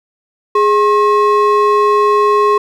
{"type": "ring-modulated tone", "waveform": "triangle", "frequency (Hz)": 745, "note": "F#5", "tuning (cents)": 12, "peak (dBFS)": -3, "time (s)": [0.55, 2.58], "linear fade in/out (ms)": 5, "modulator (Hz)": 330, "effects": []}